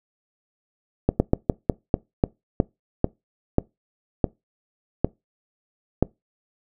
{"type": "slowing click train", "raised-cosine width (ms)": 2, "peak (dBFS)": -3, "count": 13, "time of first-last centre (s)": [1.09, 6.026], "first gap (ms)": 110, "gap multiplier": 1.22, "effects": ["noise-tail reverb RT60 0.2 s tail -23 dB re dry"]}